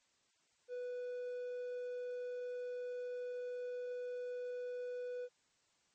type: tone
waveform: triangle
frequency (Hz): 493.9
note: B4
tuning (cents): 0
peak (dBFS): -38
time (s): 0.68-5.29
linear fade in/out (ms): 50
effects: white hiss -75 dBFS RMS until 5.94 s + MP3 32 kbps